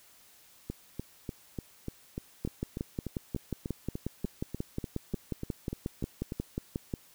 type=two click trains; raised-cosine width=3 ms; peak=-19 / -22 dBFS; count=26 / 20; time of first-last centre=2.45-6.938 / 0.7-6.321 s; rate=5.57 / 3.38 Hz; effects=white hiss -59 dBFS RMS until 7.14 s